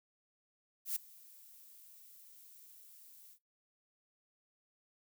violet noise with ADSR envelope, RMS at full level -34 dBFS, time 0.85-3.39 s, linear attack 110 ms, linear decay 7 ms, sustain -24 dB, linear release 78 ms, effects noise-tail reverb RT60 0.2 s tail -22 dB re dry

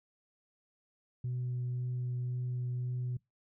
sine tone with vibrato, 124.3 Hz, B2, 12 cents sharp, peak -31 dBFS, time 1.24-3.17 s, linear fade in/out 5 ms, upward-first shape triangle, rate 1.9 Hz, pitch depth 9 cents each way, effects noise-tail reverb RT60 0.2 s tail -25 dB re dry + tanh soft clip ceiling -30 dBFS

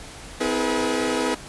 sawtooth tone cluster, 255.5 / 322.4 / 421.2 / 484.4 Hz, C4 / E4 / G#4 / B4, -41 / -38 / +24 / -34 cents, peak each -23 dBFS, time 0.4-1.35 s, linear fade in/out 10 ms, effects pink hiss -40 dBFS RMS until 1.48 s + resampled to 24000 Hz

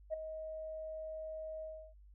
sine tone with ADSR envelope, 631 Hz, D#5, 24 cents sharp, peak -31 dBFS, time 0.1-1.94 s, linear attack 36 ms, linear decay 8 ms, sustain -10 dB, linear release 320 ms, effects tanh soft clip ceiling -28 dBFS + added 50 Hz sine -56 dBFS peak until 2.14 s

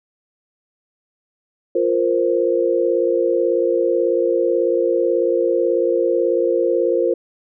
sine chord, F suspended fourth, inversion none, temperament just, 349.2 / 465.6 / 523.8 Hz, F4 / Bb4 / C5, 0 / -2 / +2 cents, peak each -19 dBFS, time 1.75-7.14 s, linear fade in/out 5 ms, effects none

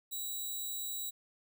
5% pulse tone, 3885 Hz, B7, 29 cents flat, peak -29 dBFS, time 0.11-1.11 s, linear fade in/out 20 ms, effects none

